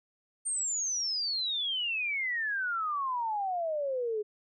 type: exponential sweep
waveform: sine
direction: down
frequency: 8870 to 412.5 Hz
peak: -29 dBFS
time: 0.45-4.23 s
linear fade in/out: 20 ms
effects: none